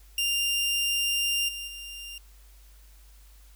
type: tone with level steps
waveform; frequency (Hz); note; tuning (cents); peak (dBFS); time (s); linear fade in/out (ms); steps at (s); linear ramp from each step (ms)
sawtooth; 2794; F7; 0; -21 / -31 / -35; 0.18-2.18; 2; 1.48 / 1.67; 10
effects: added 50 Hz sine -50 dBFS peak until 3.55 s + white hiss -60 dBFS RMS until 3.55 s